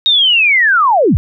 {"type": "linear sweep", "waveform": "sine", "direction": "down", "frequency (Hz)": [3766, 49], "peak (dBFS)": -7, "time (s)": [0.06, 1.17], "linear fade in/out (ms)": 0, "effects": []}